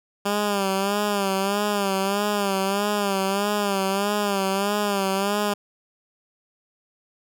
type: tone with vibrato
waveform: 10% pulse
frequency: 199.8 Hz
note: G3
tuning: 33 cents sharp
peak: -13 dBFS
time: 0.25-5.54 s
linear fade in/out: 10 ms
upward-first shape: sine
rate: 1.6 Hz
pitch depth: 70 cents each way
effects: none